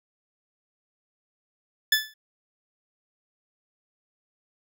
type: tone with exponential decay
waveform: 20% pulse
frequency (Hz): 1738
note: A6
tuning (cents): -22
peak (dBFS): -10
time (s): 1.92-2.14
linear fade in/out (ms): 5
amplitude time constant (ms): 46
effects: none